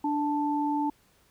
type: tone pair together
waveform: sine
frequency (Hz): 293.7 / 880.1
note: D4 / A5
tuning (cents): 0 / 0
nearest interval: octave + perfect fifth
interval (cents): 1900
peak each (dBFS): -27 / -28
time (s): 0.04-0.9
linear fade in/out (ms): 5
effects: pink hiss -64 dBFS RMS until 1.3 s